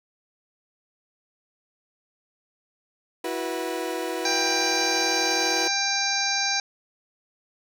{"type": "chord", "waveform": "30% pulse", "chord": "E suspended second", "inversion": "none", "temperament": "equal with one note detuned", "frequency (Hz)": [329.6, 370, 487.4], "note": ["E4", "F#4", "B4"], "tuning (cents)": [0, 0, -23], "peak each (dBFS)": -29, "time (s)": [3.24, 5.68], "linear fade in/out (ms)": 5}
{"type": "harmonic tone", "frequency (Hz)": 792, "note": "G5", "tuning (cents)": 18, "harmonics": [1, 2, 3, 5, 6, 7, 8], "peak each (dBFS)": [-30, -30, -30, -30, -30, -30, -30], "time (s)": [4.25, 6.6], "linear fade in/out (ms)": 2}
{"effects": []}